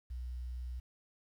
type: tone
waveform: sine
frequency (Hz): 61.74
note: B1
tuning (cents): 0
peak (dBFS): -37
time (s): 0.1-0.8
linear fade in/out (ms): 10
effects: tanh soft clip ceiling -35 dBFS + 11-bit